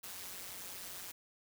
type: noise with amplitude modulation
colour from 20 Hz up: white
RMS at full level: -43 dBFS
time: 0.03-1.12 s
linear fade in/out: 10 ms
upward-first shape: sine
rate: 185 Hz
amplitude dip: 80%
effects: none